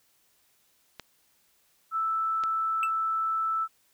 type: clicks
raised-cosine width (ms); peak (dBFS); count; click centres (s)
0.2; -21; 2; 0.997 / 2.437
type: tone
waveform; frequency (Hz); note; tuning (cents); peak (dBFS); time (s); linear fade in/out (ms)
sine; 1318.5; E6; 0; -25; 1.91-3.68; 50
type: tone with exponential decay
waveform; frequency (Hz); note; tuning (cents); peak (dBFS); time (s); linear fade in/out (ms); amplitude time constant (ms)
triangle; 2645; E7; +5; -22; 2.83-2.91; 1; 17
effects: white hiss -67 dBFS RMS until 3.93 s